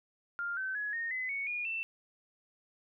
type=tone with pitch steps; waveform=sine; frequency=1400 / 1535.6 / 1684.2 / 1847.3 / 2026 / 2222 / 2438 / 2674 Hz; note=F6 / G6 / G#6 / A#6 / B6 / C#7 / D#7 / E7; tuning=+4 / -36 / +24 / -16 / +44 / +4 / -36 / +24 cents; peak=-33 dBFS; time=0.39-1.83 s; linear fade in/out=0 ms; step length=180 ms; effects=none